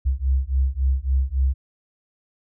sine beating tone pair, 64.6 / 68.2 Hz, C2 / C#2, -21 / -28 cents, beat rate 3.6 Hz, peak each -21 dBFS, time 0.05-1.54 s, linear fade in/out 20 ms, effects none

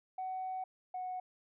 sine tone pair in turn, 750 / 736.7 Hz, F#5 / F#5, +23 / -8 cents, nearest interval unison, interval 31 cents, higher first, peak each -35 / -36 dBFS, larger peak first, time 0.18-0.64 / 0.94-1.2 s, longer first, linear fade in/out 5 ms, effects tanh soft clip ceiling -33 dBFS

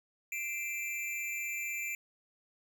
square tone with amplitude modulation, 2358 Hz, D7, 6 cents sharp, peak -32 dBFS, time 0.32-1.95 s, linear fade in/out 2 ms, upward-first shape sine, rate 276 Hz, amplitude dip 75%, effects none

